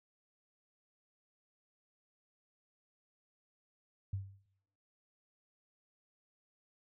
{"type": "tone with exponential decay", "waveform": "sine", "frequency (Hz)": 97.5, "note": "G2", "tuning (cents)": -9, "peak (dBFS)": -32, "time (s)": [4.13, 4.46], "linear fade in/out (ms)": 5, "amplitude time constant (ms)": 70, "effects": ["noise-tail reverb RT60 0.9 s tail -26 dB re dry"]}